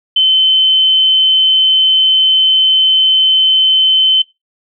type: tone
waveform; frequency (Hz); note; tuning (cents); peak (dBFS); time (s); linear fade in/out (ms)
sine; 3066; G7; -39; -7; 0.16-4.22; 5
effects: noise-tail reverb RT60 0.2 s tail -19 dB re dry